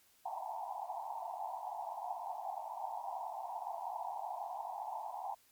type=band-pass noise; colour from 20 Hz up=pink; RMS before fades=-42 dBFS; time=0.25-5.35 s; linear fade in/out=10 ms; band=690 to 960 Hz; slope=96 dB/octave; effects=white hiss -68 dBFS RMS until 5.51 s + MP3 96 kbps